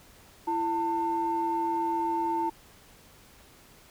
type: tone pair together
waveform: sine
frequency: 334.7 / 896 Hz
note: E4 / A5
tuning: +26 / +31 cents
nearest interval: octave + perfect fourth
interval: 1705 cents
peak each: -30 / -26 dBFS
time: 0.47-2.5 s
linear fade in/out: 10 ms
effects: tanh soft clip ceiling -19 dBFS + pink hiss -55 dBFS RMS until 3.9 s